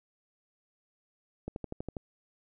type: click train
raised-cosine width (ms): 2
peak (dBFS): -23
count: 7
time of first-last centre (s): 1.48-1.968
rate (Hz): 12.3
effects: none